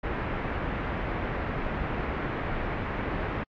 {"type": "low-pass noise", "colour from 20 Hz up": "pink", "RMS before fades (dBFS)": -31, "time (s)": [0.03, 3.44], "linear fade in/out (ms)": 10, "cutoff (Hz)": 2200, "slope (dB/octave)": 24, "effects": ["AAC 64 kbps"]}